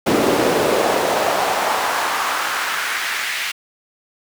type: noise with high-pass filter sweep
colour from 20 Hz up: brown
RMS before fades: -19 dBFS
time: 0.06-3.52 s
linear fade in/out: 10 ms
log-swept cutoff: 330 to 2200 Hz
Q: 1.7
effects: none